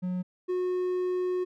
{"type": "tone pair in turn", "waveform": "triangle", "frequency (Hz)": [181.8, 364], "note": ["F#3", "F#4"], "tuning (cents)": [-30, -28], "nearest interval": "octave", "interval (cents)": 1202, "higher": "second", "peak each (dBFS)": [-26, -24], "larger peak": "second", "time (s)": [[0.02, 0.23], [0.48, 1.45]], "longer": "second", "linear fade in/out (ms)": 20, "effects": []}